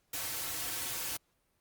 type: noise with comb filter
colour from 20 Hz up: white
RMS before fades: -37 dBFS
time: 0.13-1.17 s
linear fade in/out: 5 ms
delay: 4.9 ms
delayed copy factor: -0.95
effects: pink hiss -75 dBFS RMS until 1.6 s + Opus 48 kbps